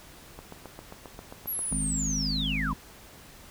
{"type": "click train", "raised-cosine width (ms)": 1, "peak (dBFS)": -27, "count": 11, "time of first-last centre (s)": [0.39, 1.725], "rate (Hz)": 7.49}
{"type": "linear sweep", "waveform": "sine", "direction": "down", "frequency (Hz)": [11840, 920], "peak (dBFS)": -29, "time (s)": [1.47, 2.73], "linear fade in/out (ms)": 10}
{"type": "harmonic tone", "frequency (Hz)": 52, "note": "G#1", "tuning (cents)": 3, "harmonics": [1, 3, 4, 5], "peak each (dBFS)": [-32, -34, -35, -35], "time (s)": [1.71, 2.74], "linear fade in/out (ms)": 10}
{"effects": ["pink hiss -50 dBFS RMS until 3.5 s"]}